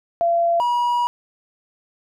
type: tone pair in turn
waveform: sine / triangle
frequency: 682 / 964.5 Hz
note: F5 / B5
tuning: -41 / -41 cents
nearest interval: tritone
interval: 600 cents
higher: second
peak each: -15 dBFS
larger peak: neither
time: 0.21-0.6 / 0.6-1.07 s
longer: second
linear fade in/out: 0 ms
effects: none